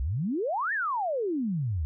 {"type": "exponential two-way sweep", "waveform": "sine", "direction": "up then down", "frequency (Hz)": [57.4, 1864.7, 71.2], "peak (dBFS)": -26, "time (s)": [0, 1.85], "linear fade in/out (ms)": 0, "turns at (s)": 0.73, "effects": []}